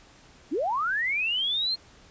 sine linear sweep, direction up, 242.7 to 4267 Hz, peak -24 dBFS, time 0.51-1.76 s, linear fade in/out 20 ms, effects pink hiss -54 dBFS RMS until 2.1 s + resampled to 16000 Hz

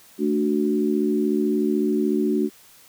sine chord, D major, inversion second, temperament equal, 220 / 293.7 / 370 Hz, A3 / D4 / F#4, 0 / 0 / 0 cents, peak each -23 dBFS, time 0.18-2.5 s, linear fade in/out 50 ms, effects white hiss -51 dBFS RMS until 2.88 s

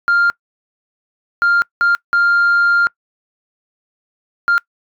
sine tone bursts at uneven times, 1398 Hz, F6, 1 cent sharp, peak -8 dBFS, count 5, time 0.08-0.3 / 1.42-1.62 / 1.81-1.95 / 2.13-2.87 / 4.48-4.58 s, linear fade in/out 0 ms, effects noise-tail reverb RT60 0.1 s tail -25 dB re dry + tanh soft clip ceiling -8 dBFS

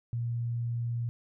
sine tone, 118.2 Hz, A#2, 24 cents sharp, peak -29 dBFS, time 0.13-1.09 s, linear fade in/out 0 ms, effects none

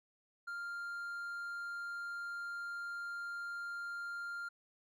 triangle tone, 1396.9 Hz, F6, in tune, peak -38 dBFS, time 0.47-4.49 s, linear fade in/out 10 ms, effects none

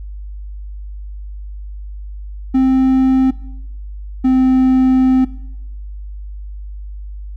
triangle tone pair in turn, 262.1 / 259.2 Hz, C4 / C4, +3 / -16 cents, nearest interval unison, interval 19 cents, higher first, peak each -7 dBFS, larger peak neither, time 2.54-3.31 / 4.24-5.25 s, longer second, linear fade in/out 10 ms, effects noise-tail reverb RT60 0.9 s tail -20 dB re dry + added 50 Hz sine -26 dBFS peak until 7.36 s

